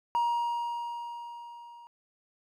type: tone with level ramp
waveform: triangle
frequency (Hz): 946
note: A#5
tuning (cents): +25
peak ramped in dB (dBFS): -21 to -46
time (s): 0.15-1.87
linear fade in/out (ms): 0
effects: tanh soft clip ceiling -17 dBFS